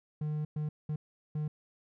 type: tone bursts at uneven times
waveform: triangle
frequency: 151.7 Hz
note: D#3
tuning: 44 cents flat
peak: -29 dBFS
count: 4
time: 0.21-0.45 / 0.56-0.69 / 0.89-0.96 / 1.35-1.48 s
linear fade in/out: 5 ms
effects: none